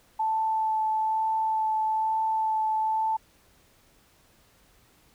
sine tone with vibrato, 877 Hz, A5, 6 cents flat, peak -23 dBFS, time 0.19-3.17 s, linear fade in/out 10 ms, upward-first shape sine, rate 1.1 Hz, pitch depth 10 cents each way, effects pink hiss -61 dBFS RMS until 5.14 s

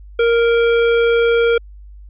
square tone, 466.2 Hz, A#4, in tune, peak -12 dBFS, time 0.19-1.58 s, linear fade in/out 5 ms, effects added 50 Hz sine -35 dBFS peak until 2.09 s + resampled to 8000 Hz

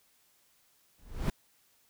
brown noise with exponential growth, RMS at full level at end -23 dBFS, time 0.98-1.3 s, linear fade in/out 2 ms, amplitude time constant 69 ms, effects white hiss -68 dBFS RMS until 1.89 s

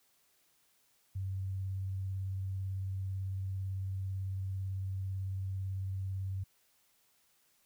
sine tone with vibrato, 95.7 Hz, G2, 41 cents flat, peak -34 dBFS, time 1.15-6.44 s, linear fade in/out 10 ms, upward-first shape sine, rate 18 Hz, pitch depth 16 cents each way, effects white hiss -71 dBFS RMS until 7.65 s

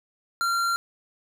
sine tone with tanh clipping, 1377 Hz, F6, 25 cents flat, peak -24 dBFS, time 0.41-0.76 s, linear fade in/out 0 ms, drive 17 dB, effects none

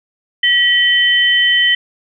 sine tone pair together, 1931 / 3065 Hz, B6 / G7, -39 / -40 cents, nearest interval minor sixth, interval 799 cents, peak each -12 dBFS, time 0.43-1.75 s, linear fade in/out 5 ms, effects none

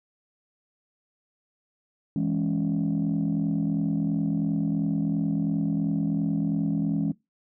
sine chord, C# minor, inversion first, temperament equal, 164.81 / 207.7 / 277.2 Hz, E3 / G#3 / C#4, 0 / 0 / 0 cents, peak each -26 dBFS, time 2.16-7.12 s, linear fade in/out 2 ms, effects noise-tail reverb RT60 0.2 s tail -21 dB re dry + tanh soft clip ceiling -18 dBFS

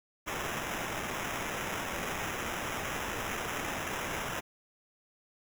violet noise with sample-and-hold, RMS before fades -36 dBFS, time 0.26-4.41 s, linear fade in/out 20 ms, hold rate 4410 Hz, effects none

